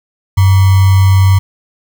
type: tone with sample-and-hold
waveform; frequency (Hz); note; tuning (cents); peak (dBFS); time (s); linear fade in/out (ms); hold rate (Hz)
sine; 95.9; G2; -37; -4; 0.37-1.39; 10; 1050
effects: none